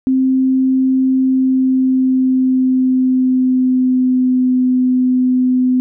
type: tone with pitch glide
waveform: sine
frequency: 261.7 to 253.7 Hz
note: C4 to B3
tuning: 0 to +47 cents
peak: -10 dBFS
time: 0.07-5.8 s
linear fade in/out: 0 ms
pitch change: -53 cents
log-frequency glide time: 1.17-4.61 s
effects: none